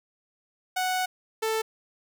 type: tone pair in turn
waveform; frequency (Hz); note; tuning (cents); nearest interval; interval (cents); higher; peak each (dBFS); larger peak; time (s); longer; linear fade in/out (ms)
sawtooth; 740 / 442; F#5 / A4; 0 / +8; major sixth; 892; first; -21; neither; 0.76-1.06 / 1.42-1.62; first; 10
effects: none